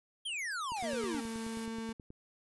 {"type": "exponential sweep", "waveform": "square", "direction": "down", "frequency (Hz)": [3303, 260], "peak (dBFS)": -36, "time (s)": [0.25, 1.21], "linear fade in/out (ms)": 10}
{"type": "click train", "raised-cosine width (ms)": 3, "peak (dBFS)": -36, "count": 14, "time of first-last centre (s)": [0.72, 2.104], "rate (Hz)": 9.39}
{"type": "noise", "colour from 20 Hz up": "white", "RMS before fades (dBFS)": -49, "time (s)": [0.76, 1.66], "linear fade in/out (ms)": 5}
{"type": "tone with pitch glide", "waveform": "35% pulse", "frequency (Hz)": [233.1, 225.6], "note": ["A#3", "A3"], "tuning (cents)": [0, 44], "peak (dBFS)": -36, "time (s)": [0.83, 1.93], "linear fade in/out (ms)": 10, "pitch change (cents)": -56, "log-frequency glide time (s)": [1.09, 1.3]}
{"effects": ["resampled to 24000 Hz"]}